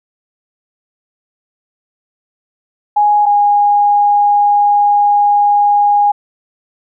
sine tone pair in turn, 830.6 / 821.1 Hz, G#5 / G#5, 0 / -20 cents, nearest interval unison, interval 20 cents, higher first, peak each -7 dBFS, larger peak neither, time 2.96-3.26 / 3.26-6.12 s, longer second, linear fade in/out 10 ms, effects none

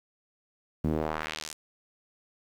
sawtooth tone with band-pass filter sweep, 77.78 Hz, D#2, in tune, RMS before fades -32 dBFS, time 0.84-1.54 s, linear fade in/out 5 ms, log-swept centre 200 to 9200 Hz, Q 1.3, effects 9-bit

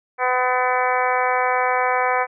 harmonic tone, 252.1 Hz, B3, 36 cents sharp, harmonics 2 / 3 / 4 / 5 / 6 / 7 / 8 / 9, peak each -24 / -22 / -23 / -26 / -28 / -28 / -30 / -28 dBFS, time 0.18-2.27 s, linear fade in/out 50 ms, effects none

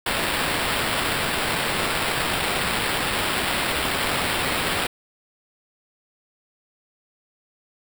white noise with sample-and-hold, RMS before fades -24 dBFS, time 0.06-4.87 s, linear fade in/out 5 ms, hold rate 6300 Hz, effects none

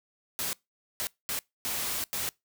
white noise bursts at uneven times, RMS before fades -32 dBFS, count 5, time 0.39-0.53 / 1-1.07 / 1.29-1.39 / 1.65-2.04 / 2.13-2.29 s, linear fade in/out 0 ms, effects noise-tail reverb RT60 0.2 s tail -24 dB re dry

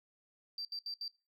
sine tone bursts at uneven times, 4688 Hz, D8, 4 cents flat, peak -37 dBFS, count 4, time 0.58-0.65 / 0.72-0.79 / 0.86-0.94 / 1.01-1.08 s, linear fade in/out 2 ms, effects noise-tail reverb RT60 0.3 s tail -23 dB re dry + tanh soft clip ceiling -33 dBFS

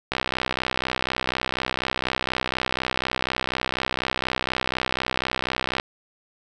click train, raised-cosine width 0.3 ms, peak -7 dBFS, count 365, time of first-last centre 0.12-5.799 s, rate 64.1 Hz, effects none

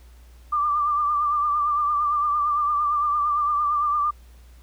sine tone with vibrato, 1183 Hz, D6, 12 cents sharp, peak -19 dBFS, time 0.52-4.11 s, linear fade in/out 10 ms, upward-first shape triangle, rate 8.8 Hz, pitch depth 53 cents each way, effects added 60 Hz sine -45 dBFS peak until 4.62 s + pink hiss -58 dBFS RMS until 4.62 s

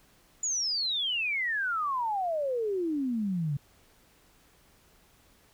sine exponential sweep, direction down, 7040 to 137 Hz, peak -27 dBFS, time 0.43-3.57 s, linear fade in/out 5 ms, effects pink hiss -62 dBFS RMS until 5.53 s

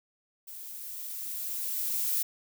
violet noise with level ramp, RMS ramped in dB -44 to -28 dBFS, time 0.47-2.23 s, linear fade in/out 10 ms, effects none

